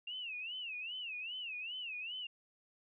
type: tone with vibrato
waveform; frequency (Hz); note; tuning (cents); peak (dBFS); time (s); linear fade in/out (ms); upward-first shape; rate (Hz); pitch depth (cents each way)
sine; 2734; F7; -37; -40; 0.07-2.27; 5; sine; 2.5; 190
effects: none